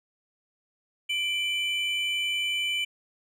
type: tone pair together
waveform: triangle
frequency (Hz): 2349 / 3000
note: D7 / F#7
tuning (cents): 0 / +23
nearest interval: major third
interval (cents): 423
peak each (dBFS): -27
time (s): 1.09-2.85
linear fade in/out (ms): 10
effects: none